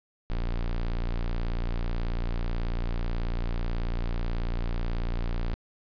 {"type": "tone", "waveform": "square", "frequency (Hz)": 29.14, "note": "A#0", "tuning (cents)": 0, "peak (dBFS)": -27, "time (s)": [0.3, 5.54], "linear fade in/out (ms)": 0, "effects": ["resampled to 11025 Hz", "9-bit"]}